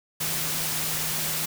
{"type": "tone in noise", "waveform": "sine", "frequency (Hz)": 158.3, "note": "D#3", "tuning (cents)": 30, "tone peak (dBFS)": -38, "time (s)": [0.2, 1.46], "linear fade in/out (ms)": 10, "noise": "white", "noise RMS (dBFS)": -28, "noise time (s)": [0.2, 1.46], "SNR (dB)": -13, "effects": []}